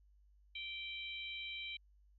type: harmonic tone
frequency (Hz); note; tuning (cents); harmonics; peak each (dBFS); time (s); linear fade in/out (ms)
781; G5; -7; 3 / 4 / 5; -45 / -47 / -49; 0.55-1.77; 5
effects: added 50 Hz sine -64 dBFS peak until 2.18 s